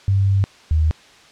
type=tone pair in turn; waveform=sine; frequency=98 / 78.26 Hz; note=G2 / D#2; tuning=0 / +11 cents; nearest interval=major third; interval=389 cents; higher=first; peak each=-13 dBFS; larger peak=neither; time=0.08-0.44 / 0.71-0.91 s; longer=first; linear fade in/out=0 ms; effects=white hiss -47 dBFS RMS until 1.31 s + low-pass 5000 Hz 12 dB/octave